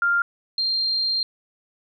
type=tone pair in turn; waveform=sine; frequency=1396.9 / 4186 Hz; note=F6 / C8; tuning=0 / 0 cents; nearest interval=octave + perfect fifth; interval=1900 cents; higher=second; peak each=-17 / -20 dBFS; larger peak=first; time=0.02-0.22 / 0.58-1.23 s; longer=second; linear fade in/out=2 ms; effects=none